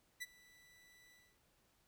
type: tone with ADSR envelope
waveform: sawtooth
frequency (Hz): 1975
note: B6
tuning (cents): 0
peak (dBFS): -37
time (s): 0.2-1.38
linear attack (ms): 22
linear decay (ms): 32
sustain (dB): -23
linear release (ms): 260
effects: pink hiss -75 dBFS RMS until 1.87 s